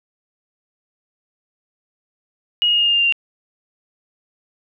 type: tone with pitch steps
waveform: sine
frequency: 2886 / 2869 / 2853 / 2836 / 2820 / 2804 / 2788 / 2772 Hz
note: F#7 / F7 / F7 / F7 / F7 / F7 / F7 / F7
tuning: -44 / +46 / +36 / +26 / +16 / +6 / -4 / -14 cents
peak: -13 dBFS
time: 2.62-3.124 s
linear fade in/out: 0 ms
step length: 63 ms
effects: none